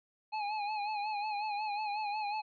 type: tone with vibrato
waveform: square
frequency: 839 Hz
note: G#5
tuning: 17 cents sharp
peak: -34 dBFS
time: 0.32-2.42 s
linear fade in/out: 20 ms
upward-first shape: sine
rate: 5.5 Hz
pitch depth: 61 cents each way
effects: resampled to 11025 Hz